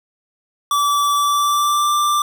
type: tone with pitch glide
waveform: square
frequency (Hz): 1156 to 1181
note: D6 to D6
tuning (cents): -28 to +9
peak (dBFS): -15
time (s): 0.71-2.22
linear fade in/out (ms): 2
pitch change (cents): +37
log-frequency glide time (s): 1.17-1.92
effects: none